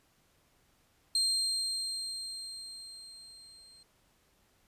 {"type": "tone with level ramp", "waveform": "35% pulse", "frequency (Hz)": 4186, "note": "C8", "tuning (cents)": 0, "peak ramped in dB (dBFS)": [-24, -54], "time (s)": [1.15, 3.83], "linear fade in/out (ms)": 2, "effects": ["pink hiss -69 dBFS RMS until 4.67 s", "resampled to 32000 Hz"]}